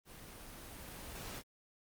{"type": "noise with level ramp", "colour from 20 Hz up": "pink", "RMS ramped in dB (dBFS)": [-53, -45], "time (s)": [0.05, 1.43], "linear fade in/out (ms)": 50, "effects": ["Opus 24 kbps"]}